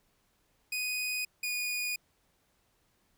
sawtooth tone pair in turn, 2490 / 2459 Hz, D#7 / D#7, +1 / -21 cents, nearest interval unison, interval 22 cents, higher first, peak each -28 dBFS, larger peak neither, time 0.72-1.25 / 1.43-1.96 s, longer neither, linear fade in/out 5 ms, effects pink hiss -72 dBFS RMS until 3.17 s

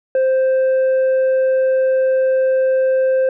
triangle tone with tanh clipping, 523.3 Hz, C5, in tune, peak -13 dBFS, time 0.15-3.29 s, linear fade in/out 2 ms, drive 8 dB, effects none

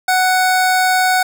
25% pulse tone, 742 Hz, F#5, 5 cents sharp, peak -8 dBFS, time 0.08-1.23 s, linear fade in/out 5 ms, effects none

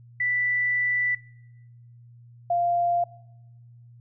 sine tone pair in turn, 1975.5 / 695.4 Hz, B6 / F5, 0 / -8 cents, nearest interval octave + tritone, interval 1808 cents, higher first, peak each -22 / -20 dBFS, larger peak second, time 0.2-1.15 / 2.5-3.04 s, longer first, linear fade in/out 5 ms, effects noise-tail reverb RT60 1.0 s tail -22 dB re dry + added 119 Hz sine -47 dBFS peak until 4 s

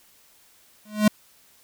square tone with exponential growth, 211.6 Hz, G#3, 33 cents sharp, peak -12 dBFS, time 0.85-1.08 s, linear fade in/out 5 ms, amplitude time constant 48 ms, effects white hiss -57 dBFS RMS until 1.63 s

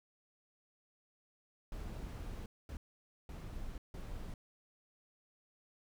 brown noise bursts at uneven times, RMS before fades -44 dBFS, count 4, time 1.72-2.46 / 2.69-2.77 / 3.29-3.78 / 3.94-4.34 s, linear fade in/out 2 ms, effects none

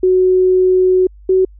sine tone pair in turn, 370 / 375.4 Hz, F#4 / F#4, 0 / +25 cents, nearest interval unison, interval 25 cents, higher second, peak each -8 dBFS, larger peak neither, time 0.03-1.07 / 1.29-1.45 s, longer first, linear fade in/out 5 ms, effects added 50 Hz sine -37 dBFS peak until 1.59 s

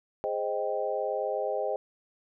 sine chord, Ab major seventh, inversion none, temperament equal, 415.3 / 523.3 / 622.3 / 784 Hz, Ab4 / C5 / Eb5 / G5, 0 / 0 / 0 / 0 cents, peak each -34 / -32 / -32 / -35 dBFS, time 0.24-1.76 s, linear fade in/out 0 ms, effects none

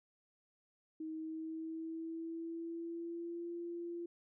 sine tone with pitch glide, 316.4 to 343 Hz, D#4 to F4, +29 to -31 cents, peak -40 dBFS, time 1-4.06 s, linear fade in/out 5 ms, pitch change +140 cents, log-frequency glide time 1.11-3.5 s, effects none

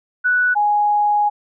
sine tone pair in turn, 1480 / 830.6 Hz, F#6 / G#5, 0 / 0 cents, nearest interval minor seventh, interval 1000 cents, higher first, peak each -13 dBFS, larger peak neither, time 0.24-0.55 / 0.55-1.3 s, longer second, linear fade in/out 20 ms, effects none

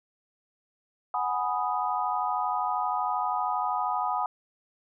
sine chord, G# minor seventh, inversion third, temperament equal with one note detuned, 737.9 / 830.6 / 987.8 / 1244.5 Hz, F#5 / G#5 / B5 / D#6, -5 / 0 / 0 / 0 cents, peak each -31 dBFS, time 1.14-4.26 s, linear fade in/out 2 ms, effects none

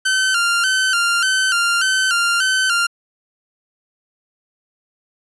sawtooth tone with vibrato, 1460 Hz, F#6, 24 cents flat, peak -11 dBFS, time 0.05-2.87 s, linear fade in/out 10 ms, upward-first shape square, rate 1.7 Hz, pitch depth 81 cents each way, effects resampled to 24000 Hz

